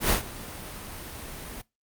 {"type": "noise with ADSR envelope", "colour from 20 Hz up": "pink", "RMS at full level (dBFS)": -20, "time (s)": [0, 1.62], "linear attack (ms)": 97, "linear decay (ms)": 120, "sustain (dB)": -19, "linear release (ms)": 14, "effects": ["noise-tail reverb RT60 0.2 s tail -20 dB re dry", "Opus 32 kbps"]}